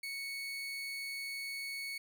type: tone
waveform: 30% pulse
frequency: 2217 Hz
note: C#7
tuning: in tune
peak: -36 dBFS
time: 0.03-1.98 s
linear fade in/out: 5 ms
effects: none